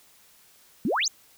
sine exponential sweep, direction up, 184.5 to 7120 Hz, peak -22 dBFS, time 0.85-1.08 s, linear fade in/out 2 ms, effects white hiss -57 dBFS RMS until 1.37 s

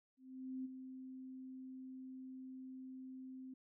sine tone with ADSR envelope, 260 Hz, C4, 11 cents flat, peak -40 dBFS, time 0.17-3.54 s, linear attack 480 ms, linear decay 19 ms, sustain -8 dB, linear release 6 ms, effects none

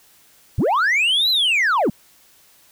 sine linear two-way sweep, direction up then down, 58.27 to 4110 to 152 Hz, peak -12 dBFS, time 0.58-1.9 s, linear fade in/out 5 ms, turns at 1.3 s, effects tanh soft clip ceiling -14 dBFS + white hiss -53 dBFS RMS until 2.71 s

